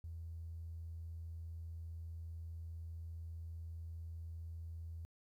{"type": "tone", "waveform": "triangle", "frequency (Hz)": 82.41, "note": "E2", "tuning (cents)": 0, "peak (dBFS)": -40, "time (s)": [0.04, 5.05], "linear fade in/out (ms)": 0, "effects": ["tanh soft clip ceiling -42 dBFS", "13-bit"]}